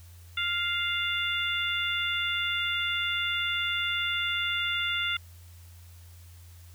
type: harmonic tone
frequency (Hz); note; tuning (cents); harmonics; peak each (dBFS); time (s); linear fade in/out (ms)
698.5; F5; 0; 2 / 3 / 4 / 5; -32 / -32 / -32 / -32; 0.37-5.17; 5
effects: added 86 Hz sine -47 dBFS peak until 6.74 s + white hiss -58 dBFS RMS until 6.74 s